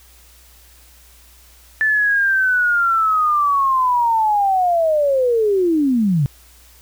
sine linear sweep, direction down, 1760 to 130.81 Hz, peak -13 dBFS, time 1.81-6.26 s, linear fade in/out 0 ms, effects added 60 Hz sine -48 dBFS peak until 6.81 s + white hiss -49 dBFS RMS until 6.81 s

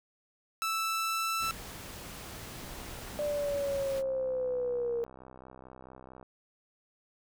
sawtooth tone with pitch glide, 1318.5 to 1326.9 Hz, E6 to E6, 0 to +11 cents, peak -26 dBFS, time 0.62-1.51 s, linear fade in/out 0 ms, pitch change +11 cents, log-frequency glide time 0.72-1.38 s
pink noise, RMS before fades -44 dBFS, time 1.39-4.03 s, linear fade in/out 50 ms
click train, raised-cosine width 1 ms, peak -35 dBFS, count 235, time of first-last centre 2.6-6.228 s, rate 64.5 Hz
sine linear sweep, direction down, 593 to 466.2 Hz, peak -29 dBFS, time 3.19-5.04 s, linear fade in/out 0 ms
effects none

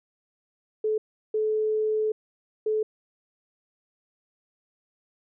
sine tone bursts at uneven times, 432 Hz, A4, 32 cents flat, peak -22 dBFS, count 3, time 0.84-0.98 / 1.34-2.12 / 2.66-2.83 s, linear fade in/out 5 ms, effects none

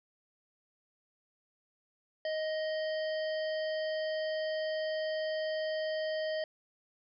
harmonic tone with a mistuned harmonic, 625 Hz, D#5, 8 cents sharp, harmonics 1 / 3 / 5 / 7 / 8, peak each -32 / -42 / -46 / -49 / -50 dBFS, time 2.25-6.44 s, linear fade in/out 2 ms, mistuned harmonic 7, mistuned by +67 cents, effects none

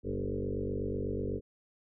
sine tone with frequency modulation, 251 Hz, B3, 28 cents sharp, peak -31 dBFS, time 0.03-1.41 s, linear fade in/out 50 ms, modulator 48.1 Hz, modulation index 4.7, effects none

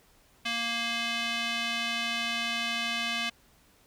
square tone with band-pass filter, 233.1 Hz, A#3, in tune, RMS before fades -31 dBFS, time 0.45-3.3 s, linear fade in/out 10 ms, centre 2900 Hz, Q 1.8, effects pink hiss -62 dBFS RMS until 3.86 s

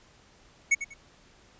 square tone with echo, 2217 Hz, C#7, in tune, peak -19 dBFS, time 0.71-0.75 s, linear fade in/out 10 ms, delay 96 ms, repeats 2, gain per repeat -12 dB, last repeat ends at 0.942 s, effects pink hiss -58 dBFS RMS until 1.59 s + resampled to 16000 Hz

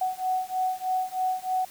sine beating tone pair, 743 / 746.2 Hz, F#5 / F#5, +7 / +14 cents, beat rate 3.2 Hz, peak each -28 dBFS, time 0.01-1.65 s, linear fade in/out 5 ms, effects white hiss -48 dBFS RMS until 1.7 s

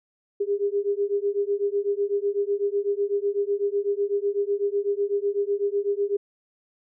sine beating tone pair, 400.3 / 408.3 Hz, G4 / G#4, +36 / -29 cents, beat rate 8 Hz, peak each -25 dBFS, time 0.4-6.17 s, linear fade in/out 10 ms, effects none

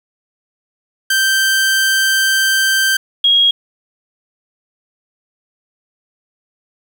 sawtooth / sine tone pair in turn, 1563 / 3284 Hz, G6 / G#7, -6 / -20 cents, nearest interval octave + minor second, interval 1286 cents, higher second, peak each -8 dBFS, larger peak neither, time 1.1-2.97 / 3.24-3.51 s, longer first, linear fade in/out 5 ms, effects 7-bit

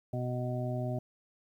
harmonic tone, 124.2 Hz, B2, 10 cents sharp, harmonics 1 / 2 / 3 / 5 / 6, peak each -33 / -39 / -42 / -38 / -45 dBFS, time 0.13-0.99 s, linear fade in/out 5 ms, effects 11-bit

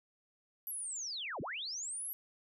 sine linear two-way sweep, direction down then up, 11900 to 92.2 to 11900 Hz, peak -38 dBFS, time 0.67-2.13 s, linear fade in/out 0 ms, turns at 1.41 s, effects none

